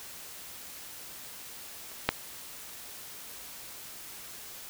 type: clicks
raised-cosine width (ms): 0.3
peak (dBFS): -30 / -6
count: 2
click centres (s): 1.917 / 2.09
effects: white hiss -45 dBFS RMS until 4.69 s